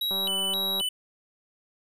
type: tone with vibrato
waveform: square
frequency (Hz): 3400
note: G#7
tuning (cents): +40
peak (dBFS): -26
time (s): 0.01-0.89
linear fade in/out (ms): 5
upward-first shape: square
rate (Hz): 1.9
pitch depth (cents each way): 220
type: click train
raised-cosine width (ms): 1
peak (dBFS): -25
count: 136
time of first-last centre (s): 0.11-0.809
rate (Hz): 193
effects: none